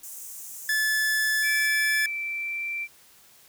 pink high-pass noise, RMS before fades -40 dBFS, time 0.03-1.67 s, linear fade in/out 5 ms, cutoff 6300 Hz, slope 48 dB/octave
45% pulse tone, 1731 Hz, A6, 29 cents flat, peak -22 dBFS, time 0.69-2.06 s, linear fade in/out 2 ms
sine tone with pitch glide, 2320 to 2347 Hz, D7 to D7, -22 to -2 cents, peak -28 dBFS, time 1.42-2.88 s, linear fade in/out 50 ms, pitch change +20 cents, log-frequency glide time 1.71-2.67 s
effects white hiss -55 dBFS RMS until 3.48 s

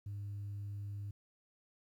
sine tone, 101.5 Hz, G#2, 39 cents flat, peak -38 dBFS, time 0.06-1.11 s, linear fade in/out 5 ms, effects tanh soft clip ceiling -38 dBFS + 12-bit

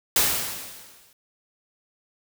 white noise with exponential decay, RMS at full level -18 dBFS, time 0.16-1.13 s, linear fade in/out 2 ms, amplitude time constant 210 ms, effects none

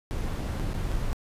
brown noise with dropouts, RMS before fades -29 dBFS, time 0.11-1.13 s, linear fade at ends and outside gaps 0 ms, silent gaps 0.215-0.219 / 0.592-0.597 / 0.733-0.74 / 0.917-0.922 s, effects resampled to 32000 Hz

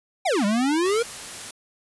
square exponential two-way sweep, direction down then up, 830.6 to 196 to 483.5 Hz, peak -20 dBFS, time 0.25-1.03 s, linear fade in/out 10 ms, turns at 0.45 s
white noise, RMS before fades -36 dBFS, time 0.85-1.51 s, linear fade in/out 5 ms
effects resampled to 24000 Hz

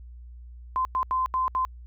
sine tone bursts at uneven times, 1032 Hz, C6, 24 cents flat, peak -22 dBFS, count 5, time 0.76-0.85 / 0.95-1.03 / 1.11-1.26 / 1.34-1.48 / 1.55-1.65 s, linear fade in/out 0 ms, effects added 60 Hz sine -41 dBFS peak until 1.86 s

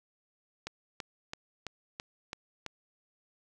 click train, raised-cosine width 0.2 ms, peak -20 dBFS, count 7, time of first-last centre 0.67-2.663 s, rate 3.01 Hz, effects none

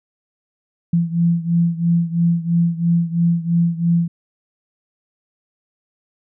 sine beating tone pair, 168.7 / 171.7 Hz, E3 / F3, +40 / -29 cents, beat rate 3 Hz, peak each -16 / -19 dBFS, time 0.93-4.08 s, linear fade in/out 5 ms, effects none

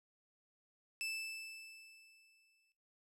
sawtooth tone with exponential decay, 2637 Hz, E7, in tune, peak -34 dBFS, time 1.01-2.72 s, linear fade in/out 0 ms, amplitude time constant 370 ms, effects noise-tail reverb RT60 0.4 s tail -17 dB re dry + low-pass 12000 Hz 12 dB/octave

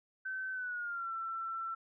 sine tone with pitch glide, 1533 to 1342.3 Hz, G6 to E6, -39 to +31 cents, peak -36 dBFS, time 0.25-1.75 s, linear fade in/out 10 ms, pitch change -230 cents, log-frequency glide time 0.52-1.11 s, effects none

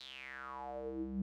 square tone with band-pass filter sweep, 65.9 Hz, C2, 13 cents sharp, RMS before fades -43 dBFS, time 0-1.22 s, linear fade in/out 5 ms, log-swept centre 4100 to 190 Hz, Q 7.1, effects none

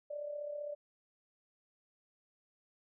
sine tone with amplitude modulation, 587.3 Hz, D5, in tune, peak -36 dBFS, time 0.1-0.75 s, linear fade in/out 10 ms, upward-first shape sine, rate 35.4 Hz, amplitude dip 55%, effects none

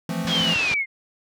square chord, F major seventh, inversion third, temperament equal, 164.81 / 174.61 / 220 / 261.6 Hz, E3 / F3 / A3 / C4, 0 / 0 / 0 / 0 cents, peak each -31 / -29 / -31 / -34 dBFS, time 0.09-0.54 s, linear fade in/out 2 ms
click train, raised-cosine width 5 ms, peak -21 dBFS, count 4, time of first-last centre 0.25-0.714 s, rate 6.46 Hz
white low-pass noise, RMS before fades -29 dBFS, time 0.27-0.74 s, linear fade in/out 0 ms, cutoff 4900 Hz, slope 24 dB/octave
sine linear sweep, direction down, 3340 to 2080 Hz, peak -20 dBFS, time 0.28-0.86 s, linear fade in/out 50 ms
effects high-pass 80 Hz 12 dB/octave

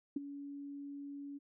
sine tone with ADSR envelope, 283 Hz, C#4, 36 cents sharp, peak -30 dBFS, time 0.16-1.39 s, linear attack 6 ms, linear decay 17 ms, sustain -13 dB, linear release 22 ms, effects none

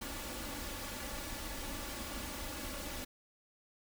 pink noise with comb filter, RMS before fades -42 dBFS, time 0.01-3.05 s, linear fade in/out 10 ms, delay 3.5 ms, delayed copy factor +0.65, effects none

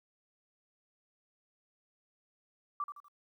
sine tone with echo, 1166 Hz, D6, 13 cents flat, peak -32 dBFS, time 2.8-2.84 s, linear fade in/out 2 ms, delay 81 ms, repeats 3, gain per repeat -8 dB, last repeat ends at 3.083 s, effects 12-bit

